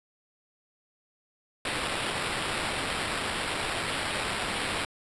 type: noise with sample-and-hold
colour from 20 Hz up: white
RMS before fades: -31 dBFS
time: 1.65-4.85 s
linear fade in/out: 2 ms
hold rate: 6300 Hz
effects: resampled to 24000 Hz